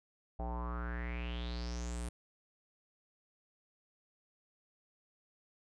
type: tone with low-pass filter sweep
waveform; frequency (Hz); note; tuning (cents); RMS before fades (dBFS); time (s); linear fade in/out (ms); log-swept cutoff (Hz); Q
square; 59.6; A#1; +39; -39; 0.39-2.09; 5; 730 to 9700; 6.3
effects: none